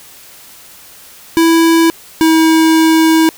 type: tone pair in turn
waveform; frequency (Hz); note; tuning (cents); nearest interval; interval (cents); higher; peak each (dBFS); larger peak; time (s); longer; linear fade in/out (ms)
square; 329.6 / 321.5; E4 / E4; 0 / -43; unison; 43; first; -7; neither; 1.37-1.9 / 2.21-3.29; second; 0
effects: white hiss -38 dBFS RMS until 3.37 s